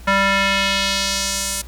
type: tone with band-pass filter sweep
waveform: square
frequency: 196 Hz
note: G3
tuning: in tune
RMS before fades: -19 dBFS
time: 0.07-1.62 s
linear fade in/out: 10 ms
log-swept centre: 1500 to 9300 Hz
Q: 1.3
effects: added 60 Hz sine -34 dBFS peak until 1.67 s + pink hiss -45 dBFS RMS until 1.67 s